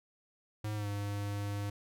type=tone with pitch glide; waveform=square; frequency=106.3 to 101.79 Hz; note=G#2 to G#2; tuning=+41 to -34 cents; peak=-35 dBFS; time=0.64-1.7 s; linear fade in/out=5 ms; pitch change=-75 cents; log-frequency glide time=0.75-0.87 s; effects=none